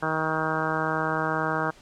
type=harmonic tone; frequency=158.1 Hz; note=D#3; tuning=28 cents sharp; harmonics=1 / 2 / 3 / 4 / 5 / 6 / 7 / 8 / 9 / 10; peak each=-33 / -33 / -33 / -33 / -33 / -33 / -33 / -33 / -33 / -33 dBFS; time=0.02-1.71 s; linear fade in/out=10 ms; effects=pink hiss -53 dBFS RMS until 1.81 s + low-pass 8000 Hz 12 dB/octave